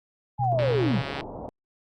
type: linear sweep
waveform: sine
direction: down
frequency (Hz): 855 to 142.5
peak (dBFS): -22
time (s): 0.38-1.01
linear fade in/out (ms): 50
type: tone with vibrato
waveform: sine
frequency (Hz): 123.47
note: B2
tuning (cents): 0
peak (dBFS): -25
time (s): 0.39-1.02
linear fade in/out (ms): 5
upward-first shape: triangle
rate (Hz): 7.9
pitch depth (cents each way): 21
type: low-pass noise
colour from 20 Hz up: white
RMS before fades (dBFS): -37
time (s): 0.52-1.49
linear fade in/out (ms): 0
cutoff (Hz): 900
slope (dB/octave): 48
type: click train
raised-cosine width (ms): 0.3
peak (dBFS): -17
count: 87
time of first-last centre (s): 0.59-1.209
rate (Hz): 139
effects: Opus 32 kbps